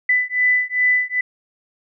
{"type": "beating tone pair", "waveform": "sine", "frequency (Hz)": [1994, 1996.5], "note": ["B6", "B6"], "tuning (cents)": [16, 18], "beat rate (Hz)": 2.5, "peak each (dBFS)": [-18, -18], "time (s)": [0.09, 1.21], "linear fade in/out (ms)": 5, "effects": []}